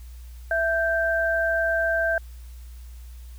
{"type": "tone pair together", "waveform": "sine", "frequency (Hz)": [661.6, 1568], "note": ["E5", "G6"], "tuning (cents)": [6, 0], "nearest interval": "octave + minor third", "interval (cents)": 1494, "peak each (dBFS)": -23, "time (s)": [0.51, 2.18], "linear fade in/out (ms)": 2, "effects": ["added 60 Hz sine -38 dBFS peak until 3.38 s", "white hiss -56 dBFS RMS until 3.38 s"]}